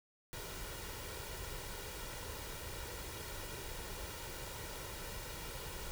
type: noise with comb filter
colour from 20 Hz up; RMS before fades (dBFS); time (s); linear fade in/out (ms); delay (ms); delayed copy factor
pink; -45; 0.33-5.91; 0; 2.1; +0.55
effects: none